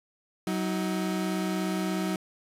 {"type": "tone pair together", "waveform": "35% pulse", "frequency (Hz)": [187.2, 317.6], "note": ["F#3", "D#4"], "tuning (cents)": [20, 36], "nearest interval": "major sixth", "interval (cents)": 916, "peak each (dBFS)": [-27, -30], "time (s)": [0.47, 2.16], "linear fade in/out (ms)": 2, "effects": ["resampled to 32000 Hz", "10-bit"]}